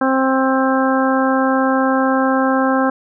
harmonic tone, 264.2 Hz, C4, 17 cents sharp, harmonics 1 / 2 / 3 / 4 / 5 / 6, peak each -16 / -19 / -21 / -22 / -23 / -24 dBFS, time 0.01-2.9 s, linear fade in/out 5 ms, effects none

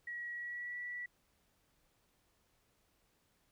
sine tone with pitch glide, 1916 to 1951.7 Hz, A#6 to B6, +47 to -21 cents, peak -40 dBFS, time 0.07-1.06 s, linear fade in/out 5 ms, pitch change +32 cents, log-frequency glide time 0.33-0.79 s, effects pink hiss -75 dBFS RMS until 3.51 s

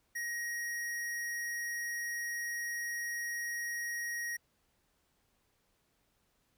square tone, 1887 Hz, A#6, 21 cents sharp, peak -36 dBFS, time 0.15-4.37 s, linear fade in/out 10 ms, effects pink hiss -75 dBFS RMS until 6.57 s

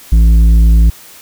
sine tone with tanh clipping, 55.7 Hz, A1, 22 cents sharp, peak -5 dBFS, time 0.12-0.9 s, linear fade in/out 5 ms, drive 8 dB, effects white hiss -37 dBFS RMS until 1.21 s

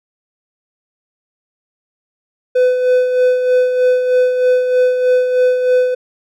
triangle tone with tremolo, 503 Hz, B4, 32 cents sharp, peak -6 dBFS, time 2.55-5.95 s, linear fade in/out 10 ms, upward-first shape sine, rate 3.2 Hz, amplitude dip 50%, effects none

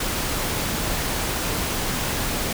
pink noise, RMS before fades -25 dBFS, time 0-2.53 s, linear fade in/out 5 ms, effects none

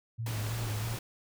sine tone with vibrato, 110.5 Hz, A2, 8 cents sharp, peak -32 dBFS, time 0.18-0.97 s, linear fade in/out 20 ms, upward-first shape square, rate 3.1 Hz, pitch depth 57 cents each way
pink noise, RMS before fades -40 dBFS, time 0.26-0.99 s, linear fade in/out 5 ms
effects none

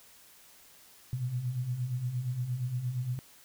sine beating tone pair, 118.4 / 127 Hz, A#2 / B2, +27 / +49 cents, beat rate 8.6 Hz, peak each -38 / -31 dBFS, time 1.13-3.19 s, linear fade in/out 0 ms, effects white hiss -57 dBFS RMS until 3.44 s

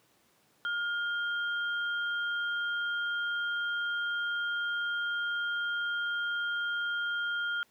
sine tone pair together, 1415 / 3191 Hz, F6 / G7, +22 / +30 cents, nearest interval octave + major second, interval 1408 cents, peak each -30 / -39 dBFS, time 0.65-7.63 s, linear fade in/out 0 ms, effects pink hiss -67 dBFS RMS until 7.7 s + high-pass 150 Hz 12 dB/octave

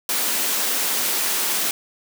white high-pass noise, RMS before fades -22 dBFS, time 0.09-1.71 s, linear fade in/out 2 ms, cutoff 190 Hz, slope 48 dB/octave, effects none

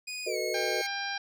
20% pulse tone with pitch glide, 2480 to 2184 Hz, D#7 to C#7, -6 to -26 cents, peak -30 dBFS, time 0.07-0.87 s, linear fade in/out 10 ms, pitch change -220 cents, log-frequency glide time 0.26-0.37 s
sine chord, B dominant seventh, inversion second, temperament just, 370.4 / 444.5 / 493.9 / 617.4 Hz, F#4 / A4 / B4 / D#5, +2 / +18 / 0 / -14 cents, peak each -35 dBFS, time 0.26-0.82 s, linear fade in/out 10 ms
harmonic tone, 797 Hz, G5, 28 cents sharp, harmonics 1 / 2 / 3 / 4 / 5 / 6 / 7, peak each -37 / -35 / -40 / -44 / -41 / -42 / -42 dBFS, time 0.54-1.18 s, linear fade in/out 5 ms
effects none

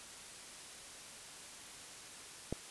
click, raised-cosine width 2 ms, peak -22 dBFS, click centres 2.526 s, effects white hiss -51 dBFS RMS until 2.7 s + resampled to 24000 Hz

